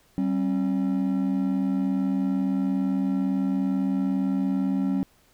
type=tone pair together; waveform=triangle; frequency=192.57 / 270.3 Hz; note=G3 / C#4; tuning=-31 / -44 cents; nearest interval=tritone; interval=587 cents; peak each=-22 dBFS; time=0.18-5.03 s; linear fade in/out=0 ms; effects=tanh soft clip ceiling -15 dBFS + pink hiss -61 dBFS RMS until 5.33 s